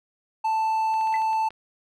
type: tone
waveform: triangle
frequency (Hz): 882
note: A5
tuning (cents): +4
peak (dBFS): -19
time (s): 0.44-1.49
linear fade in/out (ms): 10
type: clicks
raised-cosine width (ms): 0.3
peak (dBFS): -29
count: 8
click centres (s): 0.94 / 1.011 / 1.073 / 1.127 / 1.16 / 1.219 / 1.331 / 1.506
type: tone with exponential decay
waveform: sine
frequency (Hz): 2006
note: B6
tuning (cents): +26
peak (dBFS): -26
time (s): 1.14-1.23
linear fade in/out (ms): 1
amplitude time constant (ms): 18
effects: none